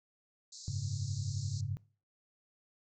white band-pass noise, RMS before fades -50 dBFS, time 0.52-1.61 s, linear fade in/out 5 ms, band 4000 to 7400 Hz, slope 96 dB/octave
sine chord, F# suspended second, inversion none, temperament just, 92.5 / 104.06 / 138.75 Hz, F#2 / G#2 / C#3, 0 / +4 / +2 cents, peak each -41 / -37 / -38 dBFS, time 0.68-1.77 s, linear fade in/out 0 ms
effects noise-tail reverb RT60 0.4 s tail -21 dB re dry

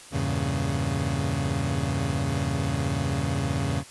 30% pulse chord, E diminished seventh, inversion none, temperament equal, 82.41 / 98 / 116.54 / 138.59 Hz, E2 / G2 / Bb2 / Db3, 0 / 0 / 0 / 0 cents, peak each -28 / -29 / -30 / -25 dBFS, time 0.11-3.84 s, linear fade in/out 50 ms, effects white hiss -46 dBFS RMS until 3.9 s + resampled to 24000 Hz

